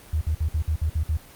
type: tone bursts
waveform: sine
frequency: 77.78 Hz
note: D#2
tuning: in tune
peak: -20 dBFS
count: 8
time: 0.13-1.171 s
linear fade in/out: 5 ms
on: 82 ms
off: 55 ms
effects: pink hiss -47 dBFS RMS until 1.35 s + Opus 24 kbps